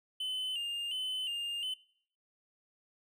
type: tone with vibrato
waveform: triangle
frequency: 2921 Hz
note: F#7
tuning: 23 cents flat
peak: -32 dBFS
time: 0.2-1.74 s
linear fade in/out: 5 ms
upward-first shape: square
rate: 1.4 Hz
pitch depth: 66 cents each way
effects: noise-tail reverb RT60 0.6 s tail -21 dB re dry